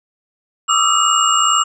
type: tone cluster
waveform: sine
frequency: 1177 / 1239 / 1341 / 2865 / 7460 Hz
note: D6 / D#6 / E6 / F7 / A#8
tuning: +3 / -8 / +29 / +44 / 0 cents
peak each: -18 dBFS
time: 0.68-1.64 s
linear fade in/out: 20 ms
effects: none